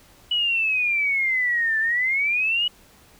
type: exponential two-way sweep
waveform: sine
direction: down then up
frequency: 2957 to 1752 to 2953 Hz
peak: -19 dBFS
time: 0.31-2.68 s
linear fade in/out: 5 ms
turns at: 1.79 s
effects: pink hiss -53 dBFS RMS until 3.19 s